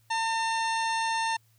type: harmonic tone with a mistuned harmonic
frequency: 904 Hz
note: A5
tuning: 47 cents sharp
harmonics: 1 / 2 / 3 / 4 / 5 / 6 / 7 / 9 / 10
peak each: -27 / -33 / -37 / -39 / -41 / -43 / -44 / -46 / -47 dBFS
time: 0.1-1.37 s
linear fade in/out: 10 ms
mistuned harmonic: 5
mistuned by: -110 cents
effects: added 112 Hz sine -62 dBFS peak until 1.58 s + white hiss -68 dBFS RMS until 1.58 s